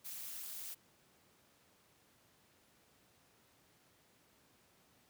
blue noise with amplitude modulation, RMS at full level -42 dBFS, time 0.04-0.75 s, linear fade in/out 20 ms, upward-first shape sine, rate 238 Hz, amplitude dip 95%, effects pink hiss -69 dBFS RMS until 5.09 s + high-pass 100 Hz 12 dB/octave

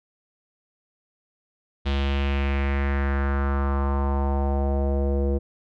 square tone with low-pass filter sweep, 69.3 Hz, C#2, in tune, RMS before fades -23 dBFS, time 1.85-5.39 s, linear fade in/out 20 ms, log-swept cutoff 3500 to 460 Hz, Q 2.9, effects none

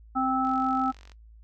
harmonic tone, 261.6 Hz, C4, in tune, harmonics 1 / 3 / 5, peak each -27 / -27 / -27 dBFS, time 0.15-0.92 s, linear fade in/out 20 ms
click train, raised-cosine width 0.2 ms, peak -33 dBFS, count 32, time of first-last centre 0.45-1.118 s, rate 46.4 Hz
effects noise-tail reverb RT60 0.1 s tail -18 dB re dry + added 55 Hz sine -48 dBFS peak until 1.43 s

